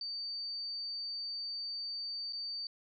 sine tone with dropouts, 4600 Hz, D8, 37 cents flat, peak -37 dBFS, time 0.01-2.67 s, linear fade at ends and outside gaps 2 ms, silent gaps 2.325-2.331 s, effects none

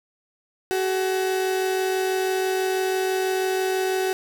35% pulse tone pair together, 376.5 / 422.6 Hz, F#4 / G#4, +30 / +30 cents, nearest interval major second, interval 200 cents, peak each -20 / -30 dBFS, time 0.71-4.13 s, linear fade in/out 0 ms, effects none

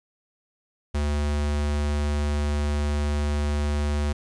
square tone, 73.42 Hz, D2, in tune, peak -23 dBFS, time 0.94-4.13 s, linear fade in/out 10 ms, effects resampled to 22050 Hz + 10-bit

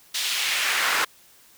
brown noise with high-pass filter sweep, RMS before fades -24 dBFS, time 0.14-1.05 s, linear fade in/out 10 ms, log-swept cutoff 3700 to 1300 Hz, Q 1.4, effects white hiss -54 dBFS RMS until 1.57 s

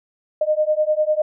sine beating tone pair, 608 / 618 Hz, D#5 / D#5, -40 / -12 cents, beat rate 10 Hz, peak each -19 dBFS, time 0.41-1.22 s, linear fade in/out 5 ms, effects none

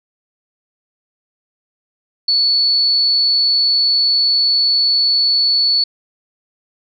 sine tone, 4435 Hz, C#8, in tune, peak -11 dBFS, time 2.28-5.84 s, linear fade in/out 5 ms, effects none

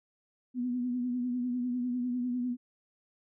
sine tone with vibrato, 246.9 Hz, B3, in tune, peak -29 dBFS, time 0.54-2.57 s, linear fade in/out 50 ms, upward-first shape triangle, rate 10 Hz, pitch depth 50 cents each way, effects none

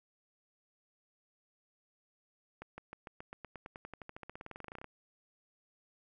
accelerating click train, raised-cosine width 0.5 ms, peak -30 dBFS, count 30, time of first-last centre 2.62-4.843 s, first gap 160 ms, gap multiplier 0.94, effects none

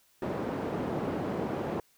white band-pass noise, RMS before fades -33 dBFS, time 0.22-1.8 s, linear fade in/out 2 ms, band 120 to 510 Hz, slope 12 dB/octave, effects white hiss -66 dBFS RMS until 1.97 s

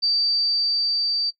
sine tone with level ramp, 4642 Hz, D8, 21 cents flat, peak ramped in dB -17 to -20 dBFS, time 0.02-1.31 s, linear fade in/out 20 ms, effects noise-tail reverb RT60 0.1 s tail -18 dB re dry

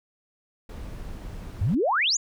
brown noise, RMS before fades -37 dBFS, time 0.69-1.75 s, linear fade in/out 5 ms
sine exponential sweep, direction up, 78.8 to 7240 Hz, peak -20 dBFS, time 1.61-2.17 s, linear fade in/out 5 ms
effects none

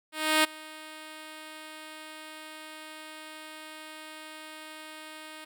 5% pulse tone with ADSR envelope, 311.1 Hz, D#4, in tune, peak -8 dBFS, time 0.12-5.45 s, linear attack 320 ms, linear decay 13 ms, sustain -23 dB, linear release 10 ms, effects none

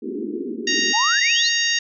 white band-pass noise, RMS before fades -28 dBFS, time 0.02-0.93 s, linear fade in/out 10 ms, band 210 to 420 Hz, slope 96 dB/octave
harmonic tone, 932.3 Hz, A#5, in tune, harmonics 2 / 3 / 4 / 5 / 6 / 7, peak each -22 / -24 / -25 / -26 / -27 / -27 dBFS, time 0.67-1.79 s, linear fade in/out 5 ms
sine exponential sweep, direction up, 790 to 4729 Hz, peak -19 dBFS, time 0.93-1.5 s, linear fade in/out 20 ms
effects none

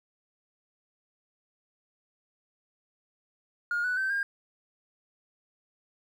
triangle tone with pitch steps, 1425 / 1484.7 / 1546.8 / 1611.6 Hz, F6 / F#6 / G6 / G6, +34 / +6 / -24 / +48 cents, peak -23 dBFS, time 3.71-4.23 s, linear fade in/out 2 ms, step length 130 ms, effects tanh soft clip ceiling -23 dBFS

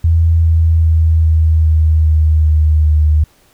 sine tone with pitch steps, 82.41 / 81.51 / 80.62 / 79.74 / 78.87 / 78.01 / 77.16 / 76.32 Hz, E2 / E2 / E2 / D#2 / D#2 / D#2 / D#2 / D#2, 0 / -19 / -38 / +43 / +24 / +5 / -14 / -33 cents, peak -7 dBFS, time 0.04-3.24 s, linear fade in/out 5 ms, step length 400 ms, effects pink hiss -51 dBFS RMS until 3.53 s

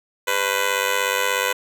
10% pulse tone with amplitude modulation, 500 Hz, B4, 21 cents sharp, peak -7 dBFS, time 0.27-1.53 s, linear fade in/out 10 ms, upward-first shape sine, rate 96.7 Hz, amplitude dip 85%, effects none

